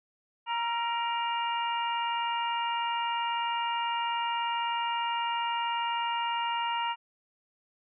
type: harmonic tone with a mistuned harmonic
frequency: 469.6 Hz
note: A#4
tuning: 13 cents sharp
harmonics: 2 / 3 / 4 / 5 / 6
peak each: -29 / -38 / -42 / -41 / -36 dBFS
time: 0.46-6.96 s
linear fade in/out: 50 ms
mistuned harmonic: 3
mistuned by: -46 cents
effects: none